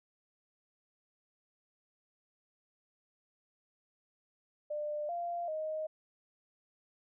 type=tone with pitch steps; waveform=sine; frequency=597 / 692 / 624 Hz; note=D5 / F5 / D#5; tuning=+28 / -16 / +5 cents; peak=-34 dBFS; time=4.7-5.87 s; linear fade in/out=10 ms; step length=390 ms; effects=none